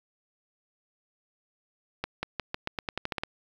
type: accelerating click train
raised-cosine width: 0.3 ms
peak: -14 dBFS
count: 12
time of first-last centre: 2.04-3.235 s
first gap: 190 ms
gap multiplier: 0.88
effects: 8-bit